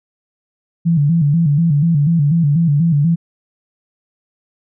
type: tone with vibrato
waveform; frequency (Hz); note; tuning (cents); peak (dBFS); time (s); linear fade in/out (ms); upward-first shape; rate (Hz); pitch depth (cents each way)
sine; 155.56; D#3; 0; -10; 0.85-3.16; 20; square; 4.1; 130
effects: none